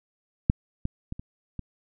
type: clicks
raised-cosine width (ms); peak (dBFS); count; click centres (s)
5; -6 / -15 / -20 / -25 / -21; 5; 0.499 / 0.854 / 1.124 / 1.195 / 1.593
effects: none